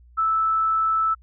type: tone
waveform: sine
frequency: 1314 Hz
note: E6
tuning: 6 cents flat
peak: -18 dBFS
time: 0.17-1.15 s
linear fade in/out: 20 ms
effects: added 60 Hz sine -48 dBFS peak until 1.22 s